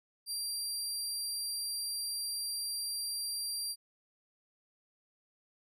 25% pulse tone, 4731 Hz, D8, 12 cents sharp, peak -30 dBFS, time 0.26-3.76 s, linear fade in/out 50 ms, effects none

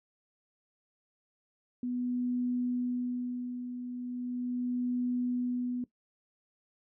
sine tone with tremolo, 246.9 Hz, B3, in tune, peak -28 dBFS, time 1.83-5.84 s, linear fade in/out 2 ms, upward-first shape sine, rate 0.38 Hz, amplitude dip 60%, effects noise-tail reverb RT60 0.1 s tail -17 dB re dry

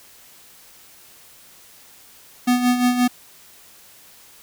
square tone with tremolo, 246.9 Hz, B3, in tune, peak -14 dBFS, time 2.47-3.08 s, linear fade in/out 10 ms, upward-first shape sine, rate 5.7 Hz, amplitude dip 60%, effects white hiss -48 dBFS RMS until 4.42 s

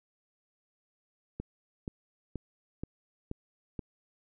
click train, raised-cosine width 3 ms, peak -23 dBFS, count 6, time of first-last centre 1.4-3.792 s, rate 2.09 Hz, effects none

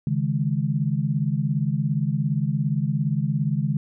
sine chord, C# suspended second, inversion none, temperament just, 138.59 / 155.92 / 207.9 Hz, C#3 / D#3 / G#3, 0 / +4 / +2 cents, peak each -24 / -24 / -27 dBFS, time 0.07-3.77 s, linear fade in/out 2 ms, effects none

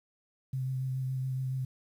sine tone with vibrato, 130.81 Hz, C3, in tune, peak -30 dBFS, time 0.53-1.65 s, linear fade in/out 5 ms, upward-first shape sine, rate 7.1 Hz, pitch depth 18 cents each way, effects 10-bit

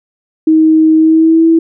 sine tone with pitch glide, 316.2 to 327.9 Hz, D#4 to E4, +28 to -9 cents, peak -4 dBFS, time 0.47-1.59 s, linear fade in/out 5 ms, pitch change +63 cents, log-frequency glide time 0.96-1.47 s, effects none

